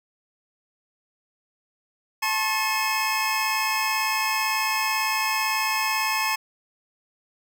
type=tone cluster; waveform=25% pulse; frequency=876 / 1079 / 2570 Hz; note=A5 / C#6 / E7; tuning=-8 / -47 / -45 cents; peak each=-23 dBFS; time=2.22-6.36 s; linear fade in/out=10 ms; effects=none